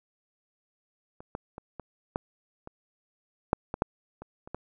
clicks, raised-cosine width 1 ms, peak -30 / -19 / -26 / -24 / -14 / -27 / -7 / -17 / -9 / -28 / -30 / -20 dBFS, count 12, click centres 1.205 / 1.351 / 1.581 / 1.797 / 2.159 / 2.674 / 3.531 / 3.741 / 3.821 / 4.22 / 4.475 / 4.546 s, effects none

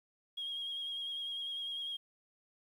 sine tone with vibrato, 3264 Hz, G#7, 31 cents flat, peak -36 dBFS, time 0.37-1.97 s, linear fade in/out 10 ms, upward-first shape square, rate 10 Hz, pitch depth 21 cents each way, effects tanh soft clip ceiling -33 dBFS + 11-bit

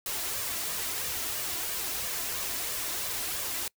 white noise with flanger, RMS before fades -33 dBFS, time 0.06-3.68 s, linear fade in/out 2 ms, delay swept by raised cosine 1.7 to 3 ms, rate 3 Hz, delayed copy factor +0.5, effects noise-tail reverb RT60 0.1 s tail -25 dB re dry

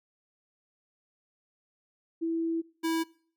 sine / square tone pair in turn, 329.6 / 326.6 Hz, E4 / E4, 0 / -16 cents, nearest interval unison, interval 16 cents, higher first, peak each -27 dBFS, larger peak neither, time 2.21-2.62 / 2.83-3.04 s, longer first, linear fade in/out 20 ms, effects noise-tail reverb RT60 0.5 s tail -22 dB re dry

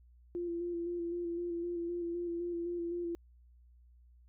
sine tone with vibrato, 344.3 Hz, F4, 25 cents flat, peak -34 dBFS, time 0.35-3.15 s, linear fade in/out 0 ms, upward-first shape square, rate 3.9 Hz, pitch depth 21 cents each way, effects added 60 Hz sine -58 dBFS peak until 4.28 s

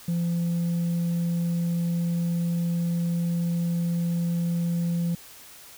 sine tone, 170.9 Hz, F3, 37 cents flat, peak -20 dBFS, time 0.08-5.15 s, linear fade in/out 5 ms, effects tanh soft clip ceiling -22 dBFS + white hiss -47 dBFS RMS until 5.77 s

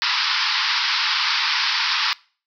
white band-pass noise, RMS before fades -21 dBFS, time 0.02-2.13 s, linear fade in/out 0 ms, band 870 to 5300 Hz, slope 96 dB/octave, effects noise-tail reverb RT60 0.4 s tail -23 dB re dry

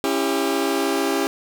sawtooth chord, C# diminished, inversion none, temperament just, 277.2 / 332.6 / 399.1 Hz, C#4 / E4 / G4, 0 / +16 / +31 cents, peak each -20 / -21 / -19 dBFS, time 0.04-1.27 s, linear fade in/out 0 ms, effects none

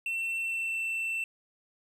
triangle tone with pitch glide, 2697 to 2680 Hz, E7 to E7, +39 to +28 cents, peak -28 dBFS, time 0.06-1.24 s, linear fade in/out 2 ms, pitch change -11 cents, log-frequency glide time 0.39-0.8 s, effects none

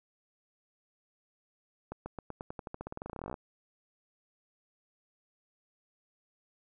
accelerating click train, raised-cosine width 1 ms, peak -25 dBFS, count 27, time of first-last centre 1.92-3.342 s, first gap 140 ms, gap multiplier 0.91, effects none

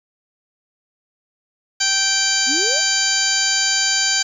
harmonic tone, 780 Hz, G5, 9 cents flat, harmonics 1 / 2 / 3 / 4 / 5 / 6 / 7 / 8 / 9, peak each -32 / -23 / -28 / -25 / -28 / -20 / -32 / -25 / -22 dBFS, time 1.8-4.23 s, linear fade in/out 10 ms
sine exponential sweep, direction up, 241 to 698.5 Hz, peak -24 dBFS, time 2.46-2.82 s, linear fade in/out 50 ms
effects 8-bit

